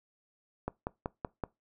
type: click train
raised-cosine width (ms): 1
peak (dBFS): -19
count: 5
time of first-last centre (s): 0.68-1.438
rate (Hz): 5.28
effects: noise-tail reverb RT60 0.2 s tail -22 dB re dry